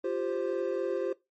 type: chord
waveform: triangle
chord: F suspended second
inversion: none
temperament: just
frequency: 349.2 / 392.9 / 523.8 Hz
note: F4 / G4 / C5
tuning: 0 / +4 / +2 cents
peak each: -31 dBFS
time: 0.04-1.13 s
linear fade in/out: 5 ms
effects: noise-tail reverb RT60 0.2 s tail -18 dB re dry + MP3 32 kbps